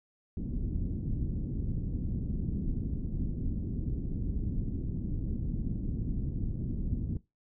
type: low-pass noise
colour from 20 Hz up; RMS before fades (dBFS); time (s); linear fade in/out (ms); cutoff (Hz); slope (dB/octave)
pink; -33; 0.37-7.17; 2; 270; 24
effects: noise-tail reverb RT60 0.2 s tail -18 dB re dry